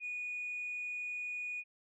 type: tone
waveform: sine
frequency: 2462 Hz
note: D#7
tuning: 19 cents flat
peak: -36 dBFS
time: 0-1.64 s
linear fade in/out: 50 ms
effects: tanh soft clip ceiling -33 dBFS